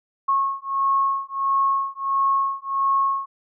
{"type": "beating tone pair", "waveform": "sine", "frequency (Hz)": [1092, 1093.5], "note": ["C#6", "C#6"], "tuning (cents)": [-26, -24], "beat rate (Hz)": 1.5, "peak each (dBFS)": -22, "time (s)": [0.28, 3.26], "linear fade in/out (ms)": 10, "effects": []}